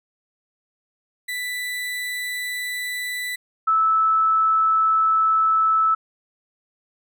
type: tone pair in turn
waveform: 35% pulse / sine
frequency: 1982 / 1308.8 Hz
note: B6 / E6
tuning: +6 / -13 cents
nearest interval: perfect fifth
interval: 719 cents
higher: first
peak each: -24 / -15 dBFS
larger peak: second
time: 1.28-3.36 / 3.67-5.95 s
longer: second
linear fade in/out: 10 ms
effects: none